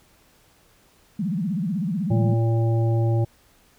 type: tone with vibrato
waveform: sine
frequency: 185 Hz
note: F#3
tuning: in tune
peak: -22 dBFS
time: 1.19-2.34 s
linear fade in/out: 5 ms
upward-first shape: sine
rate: 16 Hz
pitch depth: 280 cents each way
type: harmonic tone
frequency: 114.4 Hz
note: A#2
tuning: 32 cents flat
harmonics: 1 / 3 / 5 / 7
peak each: -18 / -28 / -32 / -35 dBFS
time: 2.1-3.25 s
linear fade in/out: 10 ms
effects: pink hiss -58 dBFS RMS until 3.78 s